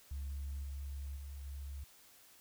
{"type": "tone with level steps", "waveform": "sine", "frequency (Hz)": 69.6, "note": "C#2", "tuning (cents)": 8, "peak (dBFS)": [-37, -39, -43, -41], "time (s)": [0.11, 1.84], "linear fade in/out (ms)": 5, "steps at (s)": [0.63, 1.16, 1.45], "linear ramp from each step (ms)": 10, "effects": ["tanh soft clip ceiling -36 dBFS", "white hiss -62 dBFS RMS until 2.4 s"]}